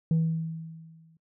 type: tone with exponential decay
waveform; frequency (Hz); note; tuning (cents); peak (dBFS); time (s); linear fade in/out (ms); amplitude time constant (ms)
sine; 162.2; E3; -28; -17; 0.11-1.17; 2; 230
effects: noise-tail reverb RT60 0.1 s tail -25 dB re dry + tanh soft clip ceiling -19 dBFS